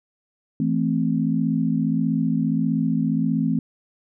sine chord, A minor, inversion second, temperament equal, 164.81 / 220 / 261.6 Hz, E3 / A3 / C4, 0 / 0 / 0 cents, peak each -23 dBFS, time 0.6-3.59 s, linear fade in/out 2 ms, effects none

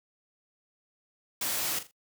white noise with echo, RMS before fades -31 dBFS, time 1.41-1.79 s, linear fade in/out 5 ms, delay 41 ms, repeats 3, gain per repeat -11 dB, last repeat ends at 1.913 s, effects noise-tail reverb RT60 0.1 s tail -26 dB re dry + high-pass 80 Hz 12 dB/octave

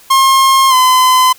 45% pulse tone with pitch glide, 1070 to 1020.5 Hz, C6 to C6, +38 to -44 cents, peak -6 dBFS, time 0.1-1.33 s, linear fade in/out 10 ms, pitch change -82 cents, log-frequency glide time 0.69-0.74 s, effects white hiss -42 dBFS RMS until 1.38 s

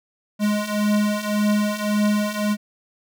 square beating tone pair, 207.7 / 209.5 Hz, G#3 / G#3, 0 / +15 cents, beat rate 1.8 Hz, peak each -24 / -21 dBFS, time 0.39-2.57 s, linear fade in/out 50 ms, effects none

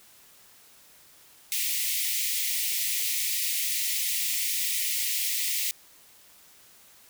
white high-pass noise, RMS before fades -28 dBFS, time 1.52-5.71 s, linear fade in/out 0 ms, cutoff 1900 Hz, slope 96 dB/octave, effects white hiss -55 dBFS RMS until 7.09 s

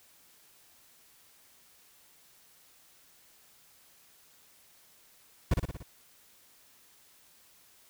brown noise with echo, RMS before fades -24 dBFS, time 5.51-5.54 s, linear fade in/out 5 ms, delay 58 ms, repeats 5, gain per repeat -4 dB, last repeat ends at 5.83 s, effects white hiss -61 dBFS RMS until 7.89 s

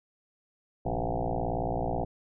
sine tone with frequency modulation, 329.6 Hz, E4, in tune, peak -27 dBFS, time 0.85-2.05 s, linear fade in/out 10 ms, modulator 58.3 Hz, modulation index 8, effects none

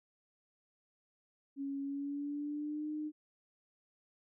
sine tone with pitch glide, 277.2 to 304 Hz, C#4 to D#4, 0 to -40 cents, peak -36 dBFS, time 1.56-3.12 s, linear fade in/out 50 ms, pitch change +160 cents, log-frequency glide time 1.82-2.89 s, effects none

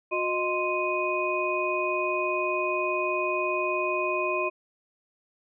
sine tone cluster, 362.4 / 619 / 1045 / 2490 Hz, F#4 / D#5 / C6 / D#7, -36 / -9 / -2 / +1 cents, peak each -30 dBFS, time 0.11-4.5 s, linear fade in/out 20 ms, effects none

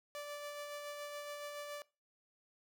sawtooth tone with tremolo, 584 Hz, D5, 10 cents flat, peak -38 dBFS, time 0.15-1.82 s, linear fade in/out 0 ms, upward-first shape sine, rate 7.1 Hz, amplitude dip 30%, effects noise-tail reverb RT60 0.3 s tail -22 dB re dry

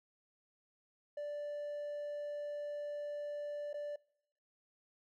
triangle tone with dropouts, 586 Hz, D5, 4 cents flat, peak -36 dBFS, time 1.17-3.96 s, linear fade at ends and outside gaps 5 ms, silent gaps 3.731-3.741 s, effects noise-tail reverb RT60 0.8 s tail -26 dB re dry + tanh soft clip ceiling -32 dBFS

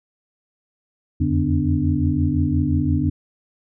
sine tone cluster, 83.6 / 89.4 / 144.4 / 251.4 / 295.9 Hz, E2 / F2 / D3 / B3 / D4, +25 / +41 / -29 / +31 / +13 cents, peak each -23 dBFS, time 1.2-3.1 s, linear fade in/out 10 ms, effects none

